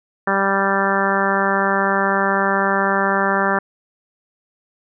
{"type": "harmonic tone", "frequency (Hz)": 196, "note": "G3", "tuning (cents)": 0, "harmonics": [1, 2, 3, 4, 5, 6, 7, 8, 9], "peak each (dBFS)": [-24, -24, -24, -24, -24, -24, -24, -24, -24], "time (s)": [0.27, 3.59], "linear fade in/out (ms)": 5, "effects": []}